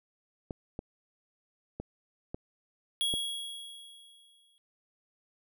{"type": "clicks", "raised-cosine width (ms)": 2, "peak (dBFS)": -23, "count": 5, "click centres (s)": [0.508, 0.791, 1.8, 2.345, 3.139]}
{"type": "tone with exponential decay", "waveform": "square", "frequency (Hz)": 3322, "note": "G#7", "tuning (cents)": 0, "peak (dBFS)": -27, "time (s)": [3.01, 4.58], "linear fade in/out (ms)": 0, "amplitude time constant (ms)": 340}
{"effects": []}